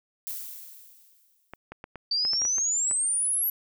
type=noise with exponential decay; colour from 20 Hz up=violet; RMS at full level=-33 dBFS; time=0.27-1.56 s; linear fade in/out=0 ms; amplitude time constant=280 ms
type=clicks; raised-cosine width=0.5 ms; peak=-24 dBFS; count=10; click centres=1.536 / 1.72 / 1.841 / 1.957 / 2.251 / 2.334 / 2.418 / 2.451 / 2.583 / 2.912 s
type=exponential sweep; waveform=sine; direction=up; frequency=4589 to 11840 Hz; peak=-23 dBFS; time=2.11-3.5 s; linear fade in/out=5 ms
effects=none